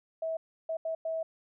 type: tone bursts at uneven times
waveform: sine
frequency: 648 Hz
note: E5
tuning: 30 cents flat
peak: -30 dBFS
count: 4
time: 0.22-0.37 / 0.69-0.77 / 0.85-0.95 / 1.05-1.23 s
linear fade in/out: 5 ms
effects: none